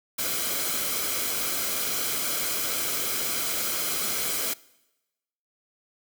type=noise with comb filter; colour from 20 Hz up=white; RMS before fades=-28 dBFS; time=0.18-4.54 s; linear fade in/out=10 ms; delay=1.1 ms; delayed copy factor=-0.55; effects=noise-tail reverb RT60 1.0 s tail -22 dB re dry